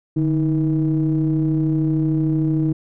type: ring-modulated tone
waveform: triangle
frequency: 83.2 Hz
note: E2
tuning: 17 cents sharp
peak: -11 dBFS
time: 0.16-2.73 s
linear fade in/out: 10 ms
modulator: 233 Hz
effects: none